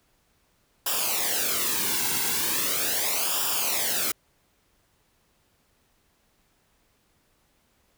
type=noise with flanger; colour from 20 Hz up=white; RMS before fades=-26 dBFS; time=0.86-4.12 s; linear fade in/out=5 ms; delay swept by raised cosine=0.47 to 1.67 ms; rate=0.39 Hz; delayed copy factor=-0.75; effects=pink hiss -67 dBFS RMS until 7.97 s